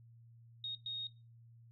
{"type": "tone bursts at uneven times", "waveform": "sine", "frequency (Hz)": 3729, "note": "A#7", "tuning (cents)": 0, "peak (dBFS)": -38, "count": 2, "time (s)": [[0.64, 0.75], [0.86, 1.07]], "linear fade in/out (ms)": 2, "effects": ["noise-tail reverb RT60 0.3 s tail -21 dB re dry", "added 116 Hz sine -57 dBFS peak until 1.71 s"]}